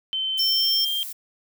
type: tone with pitch glide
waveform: sine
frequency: 3083 to 3186 Hz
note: G7 to G7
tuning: -29 to +27 cents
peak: -23 dBFS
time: 0.13-1.03 s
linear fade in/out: 0 ms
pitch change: +56 cents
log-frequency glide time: 0.42-0.79 s
type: noise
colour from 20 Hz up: violet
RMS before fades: -34 dBFS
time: 0.37-1.13 s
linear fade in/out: 10 ms
type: tone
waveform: sine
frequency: 5400 Hz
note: E8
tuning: 41 cents sharp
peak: -20 dBFS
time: 0.39-0.85 s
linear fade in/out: 5 ms
effects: none